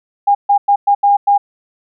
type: tone bursts at uneven times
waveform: sine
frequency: 810 Hz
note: G#5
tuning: 43 cents flat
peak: -7 dBFS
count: 6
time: 0.27-0.35 / 0.49-0.58 / 0.68-0.76 / 0.87-0.95 / 1.03-1.17 / 1.27-1.38 s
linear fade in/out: 10 ms
effects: none